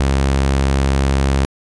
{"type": "tone", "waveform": "sawtooth", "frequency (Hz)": 68, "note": "C#2", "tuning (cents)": -33, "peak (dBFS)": -9, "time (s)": [0, 1.45], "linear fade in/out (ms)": 0, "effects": ["resampled to 22050 Hz"]}